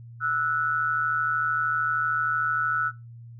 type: tone pair together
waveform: sine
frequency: 1318.5 / 1471.6 Hz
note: E6 / F#6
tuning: 0 / -10 cents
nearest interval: major second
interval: 190 cents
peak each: -25 dBFS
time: 0.2-2.92 s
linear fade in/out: 50 ms
effects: noise-tail reverb RT60 0.2 s tail -17 dB re dry + added 117 Hz sine -41 dBFS peak until 3.39 s